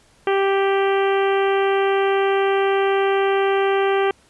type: harmonic tone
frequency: 392 Hz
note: G4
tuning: in tune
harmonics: 1 / 2 / 3 / 4 / 5 / 6 / 7 / 8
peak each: -17 / -23 / -27 / -29 / -31 / -33 / -34 / -35 dBFS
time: 0.27-4.11 s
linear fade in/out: 2 ms
effects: pink hiss -55 dBFS RMS until 4.29 s + resampled to 24000 Hz